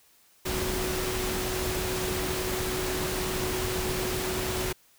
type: tone in noise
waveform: sine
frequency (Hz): 370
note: F#4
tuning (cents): 0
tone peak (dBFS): -32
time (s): 0.45-4.73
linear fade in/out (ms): 10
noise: pink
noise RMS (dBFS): -31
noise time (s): 0.45-4.73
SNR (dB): -4
effects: white hiss -61 dBFS RMS until 4.98 s